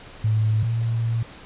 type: tone pair in turn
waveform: sine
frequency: 108.7 / 114.73 Hz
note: A2 / A#2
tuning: -21 / -27 cents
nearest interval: minor second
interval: 94 cents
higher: second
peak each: -17 / -20 dBFS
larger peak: first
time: 0.24-0.63 / 0.63-1.23 s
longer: second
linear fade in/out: 5 ms
effects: pink hiss -43 dBFS RMS until 1.45 s + resampled to 8000 Hz